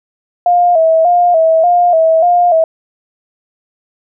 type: tone with vibrato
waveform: sine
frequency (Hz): 676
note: E5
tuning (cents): +43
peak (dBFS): -6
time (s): 0.46-2.64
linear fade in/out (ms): 2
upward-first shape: square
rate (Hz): 1.7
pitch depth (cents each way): 75
effects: none